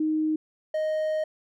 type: tone pair in turn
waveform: sine / triangle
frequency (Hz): 311.1 / 622.2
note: D#4 / D#5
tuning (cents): 0 / 0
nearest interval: octave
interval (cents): 1200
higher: second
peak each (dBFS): -22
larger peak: neither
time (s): 0-0.36 / 0.74-1.24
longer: second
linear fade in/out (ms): 5
effects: none